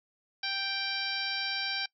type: harmonic tone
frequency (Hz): 784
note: G5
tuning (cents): 0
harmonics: 1 / 2 / 3 / 4 / 5 / 6 / 7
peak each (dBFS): -42 / -37 / -38 / -39 / -38 / -37 / -41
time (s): 0.43-1.86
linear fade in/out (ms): 5
effects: noise-tail reverb RT60 0.1 s tail -22 dB re dry